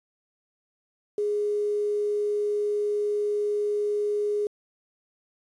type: tone with quantisation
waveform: sine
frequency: 415.3 Hz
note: G#4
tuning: in tune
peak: -23 dBFS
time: 1.18-4.47 s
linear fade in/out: 2 ms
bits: 8
effects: resampled to 22050 Hz